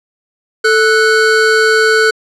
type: tone pair together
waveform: square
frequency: 440 / 1480 Hz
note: A4 / F#6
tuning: 0 / 0 cents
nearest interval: octave + major sixth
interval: 2100 cents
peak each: -11 dBFS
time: 0.64-2.11 s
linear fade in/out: 10 ms
effects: low-pass 7000 Hz 12 dB/octave